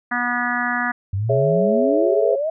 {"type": "harmonic tone", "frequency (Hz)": 243.4, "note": "B3", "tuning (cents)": -25, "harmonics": [1, 3, 4, 5, 6, 7, 8], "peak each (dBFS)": [-27, -27, -30, -27, -27, -24, -28], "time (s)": [0.11, 0.92], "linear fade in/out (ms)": 10}
{"type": "exponential sweep", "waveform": "sine", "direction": "up", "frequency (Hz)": [93, 659.3], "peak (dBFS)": -19, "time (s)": [1.13, 2.5], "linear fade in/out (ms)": 5}
{"type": "chord", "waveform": "sine", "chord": "C# minor", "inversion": "second", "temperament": "equal with one note detuned", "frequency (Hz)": [418.7, 554.4, 659.3], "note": ["G#4", "C#5", "E5"], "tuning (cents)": [14, 0, 0], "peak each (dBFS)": -20, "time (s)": [1.29, 2.36], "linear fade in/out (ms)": 10}
{"effects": []}